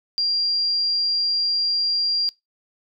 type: tone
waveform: sine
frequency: 4768 Hz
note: D8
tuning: 25 cents sharp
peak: -19 dBFS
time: 0.18-2.29 s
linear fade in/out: 0 ms
effects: noise-tail reverb RT60 0.2 s tail -23 dB re dry